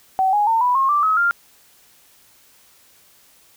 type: tone with pitch steps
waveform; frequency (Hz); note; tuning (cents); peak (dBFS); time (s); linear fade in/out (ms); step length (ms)
sine; 761 / 829.9 / 905 / 986.9 / 1076.2 / 1173.6 / 1279.8 / 1395.7; F#5 / G#5 / A5 / B5 / C6 / D6 / D#6 / F6; +48 / -1 / +48 / -2 / +48 / -2 / +48 / -2; -14; 0.19-1.31; 0; 140
effects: white hiss -53 dBFS RMS until 3.56 s